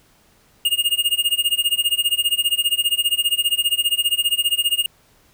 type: tone with tremolo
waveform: square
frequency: 2844 Hz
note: F7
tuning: 31 cents sharp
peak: -14 dBFS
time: 0.65-4.86 s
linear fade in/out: 2 ms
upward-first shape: sine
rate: 15 Hz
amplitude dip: 95%
effects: pink hiss -56 dBFS RMS until 5.33 s